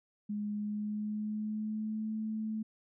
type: tone with pitch glide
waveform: sine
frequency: 208.1 to 217.9 Hz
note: G#3 to A3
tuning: +4 to -17 cents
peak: -33 dBFS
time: 0.29-2.63 s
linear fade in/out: 10 ms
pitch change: +79 cents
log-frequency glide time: 0.53-2.13 s
effects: none